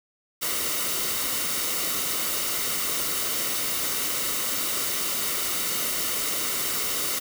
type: noise with comb filter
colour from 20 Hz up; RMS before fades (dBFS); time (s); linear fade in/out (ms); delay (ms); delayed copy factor
white; -27; 0.41-7.2; 20; 1.2; -0.5
effects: none